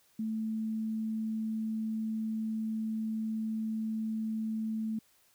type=tone; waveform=sine; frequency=220 Hz; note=A3; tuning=in tune; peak=-31 dBFS; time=0.19-4.99 s; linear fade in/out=5 ms; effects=white hiss -67 dBFS RMS until 5.34 s